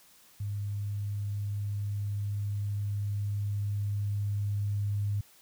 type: tone with level ramp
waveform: sine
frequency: 102.1 Hz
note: G#2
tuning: 29 cents flat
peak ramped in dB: -31 to -27 dBFS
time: 0.4-5.21 s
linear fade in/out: 5 ms
effects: white hiss -59 dBFS RMS until 5.41 s